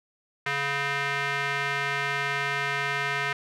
square tone with band-pass filter, 140.7 Hz, C#3, 26 cents sharp, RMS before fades -28 dBFS, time 0.46-3.33 s, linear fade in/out 5 ms, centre 1900 Hz, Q 2, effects none

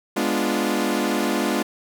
sawtooth chord, G# diminished seventh, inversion none, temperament equal, 207.7 / 246.9 / 293.7 / 349.2 Hz, G#3 / B3 / D4 / F4, 0 / 0 / 0 / 0 cents, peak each -22 dBFS, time 0.16-1.63 s, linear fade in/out 10 ms, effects none

